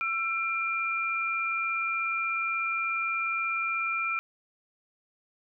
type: tone pair together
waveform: sine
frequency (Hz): 1341.7 / 2384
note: E6 / D7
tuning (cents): +30 / +25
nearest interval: minor seventh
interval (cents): 995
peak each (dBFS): -30 / -29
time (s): 0.01-4.19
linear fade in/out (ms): 0
effects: none